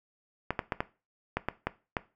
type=clicks; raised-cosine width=0.5 ms; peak=-13 dBFS; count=8; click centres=0.506 / 0.592 / 0.722 / 0.805 / 1.37 / 1.486 / 1.67 / 1.968 s; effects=noise-tail reverb RT60 0.3 s tail -17 dB re dry